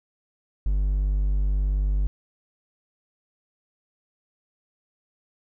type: tone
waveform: triangle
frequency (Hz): 49.31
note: G1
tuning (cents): +11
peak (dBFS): -18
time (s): 0.66-2.07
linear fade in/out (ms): 0
effects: none